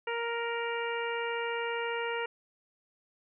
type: harmonic tone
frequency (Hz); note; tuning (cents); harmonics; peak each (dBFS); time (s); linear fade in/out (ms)
467.3; A#4; +4; 1 / 2 / 3 / 4 / 5 / 6; -34 / -37 / -39 / -40 / -41 / -42; 0.07-2.26; 5
effects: none